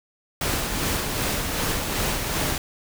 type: noise with tremolo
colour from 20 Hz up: pink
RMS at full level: -24 dBFS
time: 0.41-2.58 s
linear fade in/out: 2 ms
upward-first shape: sine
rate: 2.6 Hz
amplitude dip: 35%
effects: none